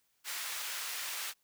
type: high-pass noise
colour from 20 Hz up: pink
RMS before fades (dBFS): -39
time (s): 0.24-1.34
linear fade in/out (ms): 50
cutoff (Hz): 1500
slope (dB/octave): 12
effects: white hiss -75 dBFS RMS until 1.43 s